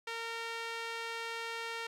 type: tone with band-pass filter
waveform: sawtooth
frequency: 459.2 Hz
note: A#4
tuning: 26 cents flat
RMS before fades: -40 dBFS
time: 0.07-1.87 s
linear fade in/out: 5 ms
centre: 2400 Hz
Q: 0.83
effects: none